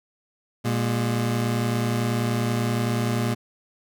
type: tone pair together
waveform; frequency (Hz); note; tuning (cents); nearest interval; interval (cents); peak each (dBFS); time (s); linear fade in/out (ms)
25% pulse; 118.4 / 206.3; A#2 / G#3; +27 / -11; minor seventh; 962; -19 / -25; 0.64-3.35; 20
effects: none